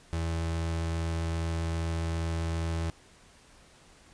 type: tone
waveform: 35% pulse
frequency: 82.5 Hz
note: E2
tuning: 2 cents sharp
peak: -27 dBFS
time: 0.13-2.9 s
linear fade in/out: 0 ms
effects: pink hiss -57 dBFS RMS until 4.13 s + resampled to 22050 Hz